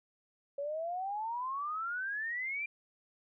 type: exponential sweep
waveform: sine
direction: up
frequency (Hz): 554.4 to 2401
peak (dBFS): -34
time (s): 0.58-2.66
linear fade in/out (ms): 5
effects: none